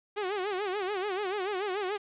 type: tone with vibrato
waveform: sawtooth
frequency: 392 Hz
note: G4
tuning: in tune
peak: -26 dBFS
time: 0.16-1.98 s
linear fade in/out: 20 ms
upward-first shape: sine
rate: 6.9 Hz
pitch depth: 140 cents each way
effects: resampled to 8000 Hz + 9-bit